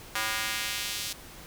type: tone with high-pass filter sweep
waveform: square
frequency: 110 Hz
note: A2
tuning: in tune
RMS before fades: -32 dBFS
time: 0.15-1.13 s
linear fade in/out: 5 ms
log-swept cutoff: 1300 to 4100 Hz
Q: 1
effects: pink hiss -47 dBFS RMS until 1.46 s